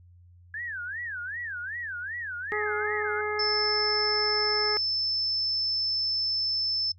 sine tone with vibrato, 1661.2 Hz, G#6, in tune, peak -32 dBFS, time 0.54-3.21 s, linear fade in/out 2 ms, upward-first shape sine, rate 2.6 Hz, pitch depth 270 cents each way
harmonic tone, 421 Hz, G#4, 24 cents sharp, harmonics 1 / 2 / 3 / 4 / 5, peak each -30 / -36 / -34 / -35 / -35 dBFS, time 2.52-4.77 s, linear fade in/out 0 ms
sine tone, 5274 Hz, E8, in tune, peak -25 dBFS, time 3.39-6.92 s, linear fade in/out 5 ms
effects noise-tail reverb RT60 0.1 s tail -26 dB re dry + added 88 Hz sine -51 dBFS peak until 6.98 s

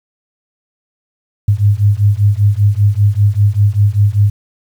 sine beating tone pair, 100 / 105.1 Hz, G2 / G#2, +35 / +21 cents, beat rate 5.1 Hz, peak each -11 dBFS, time 1.48-4.3 s, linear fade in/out 5 ms, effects 7-bit

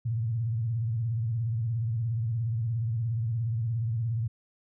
sine tone with vibrato, 114.5 Hz, A#2, 31 cents flat, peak -26 dBFS, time 0.05-4.28 s, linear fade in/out 10 ms, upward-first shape sine, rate 17 Hz, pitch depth 120 cents each way, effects none

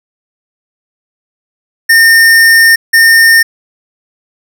square tone bursts at uneven times, 1820 Hz, A#6, 42 cents flat, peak -3 dBFS, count 2, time 1.89-2.76 / 2.93-3.43 s, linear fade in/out 10 ms, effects none

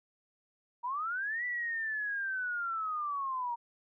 sine linear two-way sweep, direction up then down, 932.3 to 1978 to 932.3 Hz, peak -32 dBFS, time 0.83-3.56 s, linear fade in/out 20 ms, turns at 1.45 s, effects none

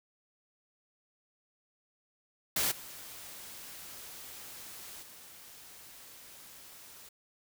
white noise with level steps, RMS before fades -30 / -47 / -52 dBFS, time 2.56-7.09 s, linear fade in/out 5 ms, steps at 2.71 / 5.02 s, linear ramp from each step 10 ms, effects none

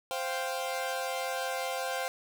sawtooth chord, C suspended fourth, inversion none, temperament equal, 523.3 / 698.5 / 784 Hz, C5 / F5 / G5, 0 / 0 / 0 cents, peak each -31 / -33 / -33 dBFS, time 0.11-2.08 s, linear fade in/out 0 ms, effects none

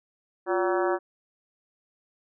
harmonic tone with a mistuned harmonic, 189.3 Hz, F#3, 40 cents sharp, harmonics 2 / 3 / 4 / 5 / 6 / 7 / 8 / 9, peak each -25 / -29 / -31 / -33 / -35 / -36 / -37 / -38 dBFS, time 0.46-0.99 s, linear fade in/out 50 ms, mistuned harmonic 2, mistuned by -110 cents, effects none

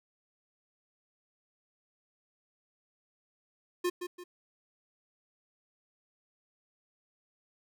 square tone with echo, 355.7 Hz, F4, 32 cents sharp, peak -28 dBFS, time 3.84-3.9 s, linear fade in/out 10 ms, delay 170 ms, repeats 2, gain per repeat -8 dB, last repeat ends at 4.24 s, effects none

